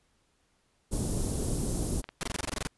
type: band-stop noise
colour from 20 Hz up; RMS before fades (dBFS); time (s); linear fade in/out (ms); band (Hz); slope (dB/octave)
pink; -30; 0.91-2.02; 20; 400 to 10000; 12
type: clicks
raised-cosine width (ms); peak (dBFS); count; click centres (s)
0.3; -24; 2; 2.042 / 2.09
type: noise bursts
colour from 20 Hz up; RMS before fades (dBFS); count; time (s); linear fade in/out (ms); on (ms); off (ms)
pink; -32; 11; 2.21-2.671; 0; 21; 23
effects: pink hiss -71 dBFS RMS until 2.77 s + resampled to 24000 Hz